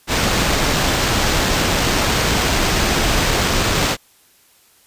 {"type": "noise with sample-and-hold", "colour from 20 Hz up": "pink", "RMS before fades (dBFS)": -17, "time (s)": [0.07, 3.97], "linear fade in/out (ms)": 50, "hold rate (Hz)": 11025, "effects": ["white hiss -53 dBFS RMS until 4.86 s", "resampled to 32000 Hz"]}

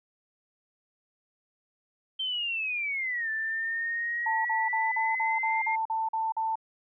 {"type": "linear two-way sweep", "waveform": "sine", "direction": "down then up", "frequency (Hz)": [3136, 1760, 2123], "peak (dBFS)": -28, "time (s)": [2.19, 5.76], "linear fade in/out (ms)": 10, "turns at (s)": 3.3}
{"type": "tone bursts", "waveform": "sine", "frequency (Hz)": 890, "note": "A5", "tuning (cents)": 20, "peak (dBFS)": -26, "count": 10, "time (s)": [4.26, 6.556], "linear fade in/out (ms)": 5, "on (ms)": 190, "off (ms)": 44}
{"effects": []}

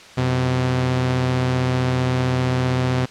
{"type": "tone pair together", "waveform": "sawtooth", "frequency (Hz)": [90.1, 127.42], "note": ["F#2", "C3"], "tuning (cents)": [-45, -45], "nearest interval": "tritone", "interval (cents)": 600, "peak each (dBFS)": [-24, -14], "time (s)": [0.17, 3.06], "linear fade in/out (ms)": 10, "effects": ["white hiss -42 dBFS RMS until 3.1 s", "low-pass 5000 Hz 12 dB/octave"]}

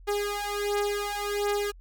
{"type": "beating tone pair", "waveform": "sawtooth", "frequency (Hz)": [409.1, 410.5], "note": ["G#4", "G#4"], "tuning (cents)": [-26, -20], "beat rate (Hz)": 1.4, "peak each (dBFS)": -26, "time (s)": [0.07, 1.72], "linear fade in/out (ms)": 20, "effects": ["added 43 Hz sine -46 dBFS peak until 1.8 s"]}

